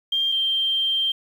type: tone pair in turn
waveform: sine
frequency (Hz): 3189 / 3160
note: G7 / G7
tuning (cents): +29 / +13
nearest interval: unison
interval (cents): 16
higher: first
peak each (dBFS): -19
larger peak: neither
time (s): 0.12-0.32 / 0.32-1.12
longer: second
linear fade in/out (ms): 5
effects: 8-bit